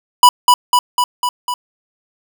square tone with echo, 985 Hz, B5, 5 cents flat, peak -3 dBFS, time 0.23-0.29 s, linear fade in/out 2 ms, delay 250 ms, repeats 5, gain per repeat -3 dB, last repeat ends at 1.54 s, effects none

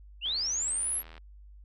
sine linear sweep, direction up, 2637 to 11680 Hz, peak -28 dBFS, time 0.21-1.03 s, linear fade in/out 50 ms
click train, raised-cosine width 0.3 ms, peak -33 dBFS, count 75, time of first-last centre 0.26-1.179 s, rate 80.5 Hz
effects added 50 Hz sine -48 dBFS peak until 1.64 s

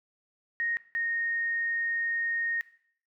sine tone pair in turn, 1864.7 / 1854.4 Hz, A#6 / A#6, 0 / -10 cents, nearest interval unison, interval 10 cents, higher first, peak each -27 dBFS, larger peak neither, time 0.6-0.77 / 0.95-2.61 s, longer second, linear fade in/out 0 ms, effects noise-tail reverb RT60 0.6 s tail -17 dB re dry

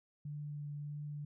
sine tone with vibrato, 146.83 Hz, D3, in tune, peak -40 dBFS, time 0.25-1.25 s, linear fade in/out 5 ms, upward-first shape triangle, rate 1.6 Hz, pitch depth 13 cents each way, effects none

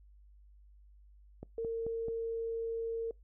click train, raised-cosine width 2 ms, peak -30 dBFS, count 4, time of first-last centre 1.43-2.084 s, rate 4.59 Hz
sine tone, 456.5 Hz, A#4, 36 cents flat, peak -33 dBFS, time 1.58-3.11 s, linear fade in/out 2 ms
effects noise-tail reverb RT60 0.2 s tail -25 dB re dry + added 50 Hz sine -56 dBFS peak until 3.23 s

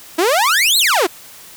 sawtooth exponential two-way sweep, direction up then down, 311.1 to 4348 to 311.1 Hz, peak -8 dBFS, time 0.18-1.07 s, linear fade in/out 10 ms, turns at 0.78 s, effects white hiss -39 dBFS RMS until 1.56 s

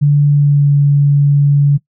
sine tone with pitch glide, 145.1 to 143.02 Hz, D3 to D3, -21 to -46 cents, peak -6 dBFS, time 0.01-1.78 s, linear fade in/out 20 ms, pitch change -25 cents, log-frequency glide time 0.28-0.71 s, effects noise-tail reverb RT60 0.1 s tail -20 dB re dry

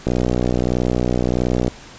click train, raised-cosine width 2 ms, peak -5 dBFS, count 100, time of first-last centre 0.07-1.68 s, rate 61.5 Hz, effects pink hiss -40 dBFS RMS until 1.98 s + resampled to 16000 Hz

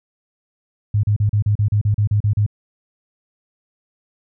sine tone bursts, 104.2 Hz, G#2, 6 cents sharp, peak -13 dBFS, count 12, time 0.94-2.464 s, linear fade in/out 5 ms, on 94 ms, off 36 ms, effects none

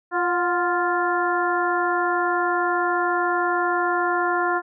harmonic tone with a mistuned harmonic, 349.2 Hz, F4, in tune, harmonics 1 / 2 / 3 / 4 / 5, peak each -25 / -25 / -25 / -25 / -30 dBFS, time 0.11-4.62 s, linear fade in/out 50 ms, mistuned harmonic 2, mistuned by +50 cents, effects none

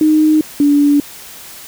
sine tone pair in turn, 309 / 288.7 Hz, D#4 / D4, -12 / -30 cents, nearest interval minor second, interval 118 cents, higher first, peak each -7 dBFS, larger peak neither, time 0.01-0.41 / 0.6-1 s, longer neither, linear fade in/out 2 ms, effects white hiss -34 dBFS RMS until 1.67 s

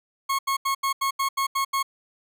40% pulse tone bursts, 1092 Hz, C#6, 26 cents flat, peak -21 dBFS, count 9, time 0.29-1.829 s, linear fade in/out 10 ms, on 99 ms, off 81 ms, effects none

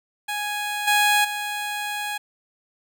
15% pulse tone with level steps, 830.6 Hz, G#5, in tune, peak -19 / -10 / -20 dBFS, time 0.28-2.18 s, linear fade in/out 10 ms, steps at 0.87 / 1.24 s, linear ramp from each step 10 ms, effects none

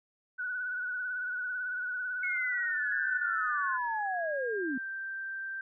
sine tone with vibrato, 1480 Hz, F#6, in tune, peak -32 dBFS, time 0.38-3.78 s, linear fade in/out 20 ms, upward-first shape triangle, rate 18 Hz, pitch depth 52 cents each way
sine linear sweep, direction down, 2200 to 243 Hz, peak -31 dBFS, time 2.23-4.78 s, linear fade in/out 5 ms
sine tone with pitch glide, 1760 to 1568 Hz, A6 to G6, 0 to 0 cents, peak -35 dBFS, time 2.92-5.61 s, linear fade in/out 2 ms, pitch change -200 cents, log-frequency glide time 3.47-4.84 s
effects none

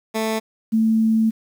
15% pulse / sine tone pair in turn, 220.6 / 222.1 Hz, A3 / A3, +5 / +16 cents, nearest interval unison, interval 11 cents, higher second, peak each -14 dBFS, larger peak neither, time 0.14-0.4 / 0.72-1.31 s, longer second, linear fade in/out 20 ms, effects 8-bit

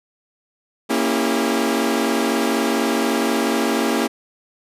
sawtooth chord, A# diminished seventh, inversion none, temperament equal with one note detuned, 233.1 / 277.2 / 329.6 / 400.9 Hz, A#3 / C#4 / E4 / G4, 0 / 0 / 0 / +39 cents, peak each -18 / -19 / -20 / -20 dBFS, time 0.89-4.08 s, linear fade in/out 20 ms, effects resampled to 32000 Hz

